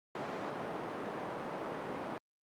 white band-pass noise, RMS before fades -40 dBFS, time 0.15-2.18 s, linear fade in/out 2 ms, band 160 to 840 Hz, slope 12 dB/octave, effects high-pass 100 Hz 12 dB/octave + Opus 48 kbps

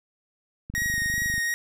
click train, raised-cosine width 5 ms, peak -24 dBFS, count 18, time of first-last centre 0.7-1.38 s, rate 25 Hz
45% pulse tone with vibrato, 1880 Hz, A#6, 14 cents sharp, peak -24 dBFS, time 0.75-1.54 s, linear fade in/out 0 ms, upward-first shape sine, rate 2.7 Hz, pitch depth 16 cents each way
effects none

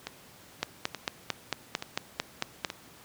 two click trains, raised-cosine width 0.2 ms, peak -17 / -10 dBFS, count 4 / 10, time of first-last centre 0.07-2.702 / 0.63-2.648 s, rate 1.14 / 4.46 Hz, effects pink hiss -53 dBFS RMS until 3.04 s + high-pass 100 Hz 12 dB/octave

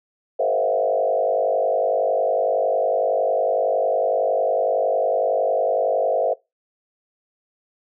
sine tone with frequency modulation, 587.3 Hz, D5, in tune, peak -17 dBFS, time 0.39-6.34 s, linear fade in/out 10 ms, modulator 50.9 Hz, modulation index 2.4, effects noise-tail reverb RT60 0.2 s tail -21 dB re dry

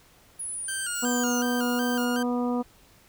sine linear sweep, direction down, 10548 to 5920 Hz, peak -31 dBFS, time 0.39-1.42 s, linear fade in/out 10 ms
sawtooth tone with vibrato, 1493 Hz, F#6, 15 cents sharp, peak -28 dBFS, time 0.68-2.23 s, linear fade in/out 5 ms, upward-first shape square, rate 2.7 Hz, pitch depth 81 cents each way
violet noise, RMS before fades -42 dBFS, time 0.95-2.05 s, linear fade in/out 2 ms
harmonic tone, 244.5 Hz, B3, 17 cents flat, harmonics 1 / 2 / 3 / 4 / 5, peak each -25 / -31 / -35 / -37 / -39 dBFS, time 1.02-2.63 s, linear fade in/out 20 ms
effects pink hiss -57 dBFS RMS until 3.08 s

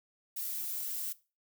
violet noise with high-pass filter sweep, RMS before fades -37 dBFS, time 0.36-1.13 s, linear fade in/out 10 ms, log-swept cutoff 270 to 510 Hz, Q 8.5, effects noise-tail reverb RT60 0.3 s tail -18 dB re dry

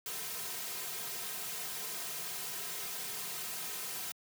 white noise with comb filter, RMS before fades -40 dBFS, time 0.06-4.12 s, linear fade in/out 2 ms, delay 3.5 ms, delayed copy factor -1, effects high-pass 150 Hz 12 dB/octave

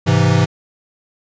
square chord, Ab augmented, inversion none, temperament equal, 103.83 / 130.81 / 164.81 Hz, Ab2 / C3 / E3, 0 / 0 / 0 cents, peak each -16 dBFS, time 0.06-0.46 s, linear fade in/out 20 ms, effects resampled to 16000 Hz

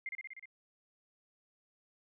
sine tone with echo, 2106 Hz, C7, 11 cents sharp, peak -36 dBFS, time 0.06-0.09 s, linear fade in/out 2 ms, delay 61 ms, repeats 6, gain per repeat -2 dB, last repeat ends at 0.456 s, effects none

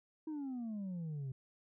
sine exponential sweep, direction down, 320 to 128.4 Hz, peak -36 dBFS, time 0.27-1.32 s, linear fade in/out 5 ms, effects tanh soft clip ceiling -38 dBFS

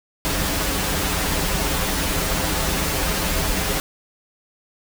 pink noise with comb filter, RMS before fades -22 dBFS, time 0.25-3.8 s, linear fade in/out 0 ms, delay 8.5 ms, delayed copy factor -0.85, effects none

